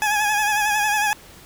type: tone with vibrato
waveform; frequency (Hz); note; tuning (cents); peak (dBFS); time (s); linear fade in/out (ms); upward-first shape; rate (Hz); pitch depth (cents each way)
20% pulse; 839; G#5; +17; -13; 0.02-1.13; 0; sine; 11; 45
effects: pink hiss -45 dBFS RMS until 1.45 s